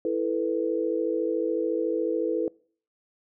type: chord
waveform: sine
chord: E suspended fourth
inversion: none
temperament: equal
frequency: 329.6 / 440 / 493.9 Hz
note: E4 / A4 / B4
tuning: 0 / 0 / 0 cents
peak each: -28 dBFS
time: 0.05-2.48 s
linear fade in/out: 2 ms
effects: noise-tail reverb RT60 0.5 s tail -25 dB re dry